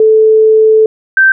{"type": "tone pair in turn", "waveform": "sine", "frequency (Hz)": [437.3, 1558.4], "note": ["A4", "G6"], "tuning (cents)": [-11, -11], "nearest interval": "octave + minor seventh", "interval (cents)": 2200, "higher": "second", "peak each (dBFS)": -3, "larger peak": "neither", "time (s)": [[0, 0.86], [1.17, 1.32]], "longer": "first", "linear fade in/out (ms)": 2, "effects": []}